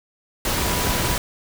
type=tone in noise; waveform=sine; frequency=981 Hz; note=B5; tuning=12 cents flat; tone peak=-32 dBFS; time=0.58-1.16 s; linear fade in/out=2 ms; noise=pink; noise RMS=-22 dBFS; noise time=0.45-1.18 s; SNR=-13 dB; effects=none